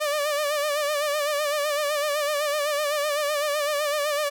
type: tone with vibrato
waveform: sawtooth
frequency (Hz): 590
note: D5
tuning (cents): +8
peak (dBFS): -19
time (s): 0-4.3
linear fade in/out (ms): 20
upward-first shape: sine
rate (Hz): 7.9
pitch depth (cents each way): 65
effects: none